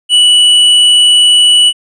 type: tone with hard clipping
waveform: sine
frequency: 2953 Hz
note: F#7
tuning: 4 cents flat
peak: -5 dBFS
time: 0.09-1.73 s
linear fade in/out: 50 ms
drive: 8 dB
effects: resampled to 22050 Hz